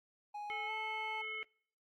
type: tone with pitch glide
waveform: triangle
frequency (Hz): 830.6 to 871.4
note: G#5 to A5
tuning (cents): 0 to -17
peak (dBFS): -39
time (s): 0.34-1.22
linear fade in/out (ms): 10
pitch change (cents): +83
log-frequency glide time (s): 0.66-0.71
type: harmonic tone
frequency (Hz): 435.3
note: A4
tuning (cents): -19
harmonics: 1 / 3 / 5 / 7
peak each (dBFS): -51 / -50 / -40 / -50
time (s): 0.5-1.43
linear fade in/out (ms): 0
effects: noise-tail reverb RT60 0.6 s tail -26 dB re dry + AAC 64 kbps